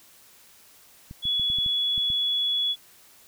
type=clicks; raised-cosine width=5 ms; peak=-27 dBFS; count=8; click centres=1.111 / 1.254 / 1.397 / 1.501 / 1.586 / 1.662 / 1.979 / 2.102 s
type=tone; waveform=sine; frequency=3389 Hz; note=G#7; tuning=34 cents sharp; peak=-22 dBFS; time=1.22-2.76 s; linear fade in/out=50 ms
effects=white hiss -54 dBFS RMS until 3.27 s